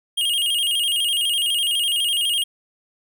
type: tone with vibrato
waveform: square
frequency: 3035 Hz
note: F#7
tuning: 43 cents sharp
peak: -19 dBFS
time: 0.17-2.44 s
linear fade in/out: 10 ms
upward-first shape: square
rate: 12 Hz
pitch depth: 100 cents each way
effects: none